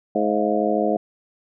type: harmonic tone with a mistuned harmonic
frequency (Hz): 106.2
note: G#2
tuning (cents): +39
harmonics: 2 / 3 / 4 / 5 / 6 / 7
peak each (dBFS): -25 / -25 / -25 / -25 / -25 / -25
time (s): 0.15-0.97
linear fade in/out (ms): 5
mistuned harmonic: 7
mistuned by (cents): -80
effects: none